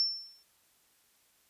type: tone with exponential decay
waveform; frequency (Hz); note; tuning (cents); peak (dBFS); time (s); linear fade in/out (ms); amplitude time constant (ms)
sine; 5390; E8; +38; -23; 0-0.43; 0; 93
effects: white hiss -68 dBFS RMS until 1.49 s + resampled to 32000 Hz